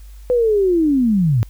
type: linear sweep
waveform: sine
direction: down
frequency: 504 to 103.5 Hz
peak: -12 dBFS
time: 0.3-1.43 s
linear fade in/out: 0 ms
effects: added 50 Hz sine -35 dBFS peak until 1.49 s + white hiss -53 dBFS RMS until 1.49 s